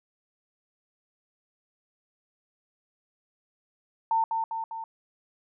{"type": "tone with echo", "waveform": "sine", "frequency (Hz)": 900, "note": "A5", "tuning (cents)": 39, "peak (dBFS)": -21, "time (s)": [4.11, 4.24], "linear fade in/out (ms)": 2, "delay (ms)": 200, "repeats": 3, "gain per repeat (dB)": -4, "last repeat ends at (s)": 4.84, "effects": []}